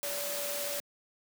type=tone in noise; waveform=sine; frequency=576 Hz; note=D5; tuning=34 cents flat; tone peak=-38 dBFS; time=0.03-0.8 s; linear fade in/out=0 ms; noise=white; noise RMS=-36 dBFS; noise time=0.03-0.8 s; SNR=-5 dB; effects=high-pass 200 Hz 12 dB/octave